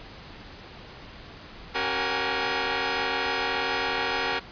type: tone cluster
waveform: 10% pulse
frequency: 274 / 382.8 / 468.1 / 729 / 829 Hz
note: C#4 / G4 / A#4 / F#5 / G#5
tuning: -20 / -41 / +7 / -26 / -3 cents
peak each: -27 / -23 / -21 / -26 / -23 dBFS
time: 1.74-4.4 s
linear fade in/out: 20 ms
effects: pink hiss -44 dBFS RMS until 4.51 s + resampled to 11025 Hz